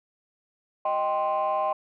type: chord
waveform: sine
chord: C minor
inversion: first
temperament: equal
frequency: 622.3 / 784 / 1046.5 Hz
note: Eb5 / G5 / C6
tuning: 0 / 0 / 0 cents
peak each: -26 dBFS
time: 0.85-1.73 s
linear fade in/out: 5 ms
effects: tanh soft clip ceiling -18 dBFS